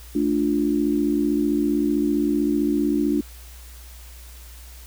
sine chord, D minor, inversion second, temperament equal, 220 / 293.7 / 349.2 Hz, A3 / D4 / F4, 0 / 0 / 0 cents, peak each -25 / -20 / -25 dBFS, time 0.15-3.21 s, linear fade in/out 5 ms, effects added 60 Hz sine -40 dBFS peak until 4.86 s + white hiss -47 dBFS RMS until 4.86 s

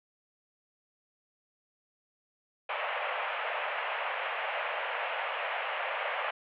pink band-pass noise, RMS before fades -34 dBFS, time 2.69-6.31 s, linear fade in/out 5 ms, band 540 to 2900 Hz, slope 48 dB/octave, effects none

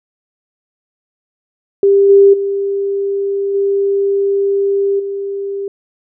sine tone with level steps, 397 Hz, G4, 22 cents sharp, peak -6 / -3 / -14 / -11 / -18 dBFS, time 1.83-5.68 s, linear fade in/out 2 ms, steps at 2.09 / 2.33 / 3.54 / 4.99 s, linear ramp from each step 10 ms, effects none

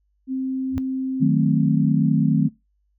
sine tone, 262.5 Hz, C4, 6 cents sharp, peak -22 dBFS, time 0.27-1.31 s, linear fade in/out 50 ms
sine tone with exponential growth, 85 Hz, F2, 46 cents flat, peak -19 dBFS, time 0.7-0.78 s, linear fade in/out 0 ms, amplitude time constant 16 ms
sine chord, D# diminished seventh, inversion none, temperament equal, 155.56 / 185 / 220 / 261.6 Hz, D#3 / F#3 / A3 / C4, 0 / 0 / 0 / 0 cents, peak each -19 / -22 / -21 / -22 dBFS, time 1.2-2.49 s, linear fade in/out 20 ms
effects noise-tail reverb RT60 0.2 s tail -21 dB re dry + added 50 Hz sine -64 dBFS peak until 2.98 s

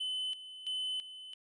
triangle tone with tremolo, 3029 Hz, F#7, 40 cents sharp, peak -32 dBFS, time 0-1.34 s, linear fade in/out 10 ms, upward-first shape square, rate 1.5 Hz, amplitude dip 75%, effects resampled to 22050 Hz

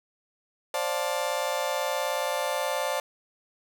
35% pulse chord, D minor seventh, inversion third, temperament just, 528.6 / 587.3 / 704.8 / 881 Hz, C5 / D5 / F5 / A5, +18 / 0 / +16 / +2 cents, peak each -30 / -29 / -33 / -31 dBFS, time 0.74-3 s, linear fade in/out 2 ms, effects none

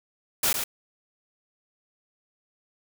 white noise with echo, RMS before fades -23 dBFS, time 0.43-0.53 s, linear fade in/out 5 ms, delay 110 ms, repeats 1, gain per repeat -6 dB, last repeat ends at 0.64 s, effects none

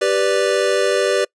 square chord, G major, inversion none, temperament equal, 392 / 493.9 / 587.3 Hz, G4 / B4 / D5, 0 / 0 / 0 cents, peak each -20 dBFS, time 0.01-1.25 s, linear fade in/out 10 ms, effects noise-tail reverb RT60 0.1 s tail -25 dB re dry + resampled to 22050 Hz

